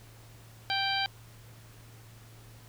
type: harmonic tone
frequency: 784 Hz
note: G5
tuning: in tune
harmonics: 1 / 2 / 3 / 4 / 5 / 6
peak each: -32 / -34 / -36 / -34 / -36 / -36 dBFS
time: 0.7-1.06 s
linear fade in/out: 0 ms
effects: added 113 Hz sine -51 dBFS peak until 2.68 s + pink hiss -56 dBFS RMS until 2.68 s